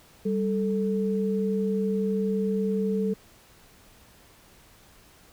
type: tone pair together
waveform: sine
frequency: 196 / 440 Hz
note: G3 / A4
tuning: 0 / 0 cents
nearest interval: octave + major second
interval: 1400 cents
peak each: -25 / -27 dBFS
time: 0.25-3.14 s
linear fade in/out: 10 ms
effects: pink hiss -55 dBFS RMS until 5.32 s